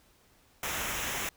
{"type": "noise with comb filter", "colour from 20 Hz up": "pink", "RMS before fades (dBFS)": -34, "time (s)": [0.63, 1.29], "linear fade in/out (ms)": 2, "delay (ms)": 0.22, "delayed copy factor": -0.65, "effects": ["pink hiss -64 dBFS RMS until 1.36 s"]}